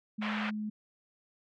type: tone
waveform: sine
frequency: 212.5 Hz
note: G#3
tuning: 40 cents sharp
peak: -33 dBFS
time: 0.18-0.7 s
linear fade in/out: 10 ms
type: band-pass noise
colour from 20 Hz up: white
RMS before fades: -37 dBFS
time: 0.21-0.51 s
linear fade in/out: 20 ms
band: 610 to 2600 Hz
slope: 24 dB/octave
effects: none